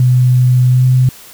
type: tone with pitch glide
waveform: sine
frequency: 125.8 to 127.85 Hz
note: B2 to C3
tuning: +32 to -40 cents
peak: -6 dBFS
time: 0-1.09 s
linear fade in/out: 2 ms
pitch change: +28 cents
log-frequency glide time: 0.7-0.84 s
effects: white hiss -37 dBFS RMS until 1.33 s